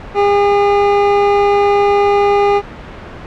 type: tone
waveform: 25% pulse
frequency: 405.5 Hz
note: G#4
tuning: 41 cents flat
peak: -5 dBFS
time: 0.14-2.62 s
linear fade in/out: 50 ms
effects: pink hiss -30 dBFS RMS until 3.26 s + low-pass 2000 Hz 12 dB/octave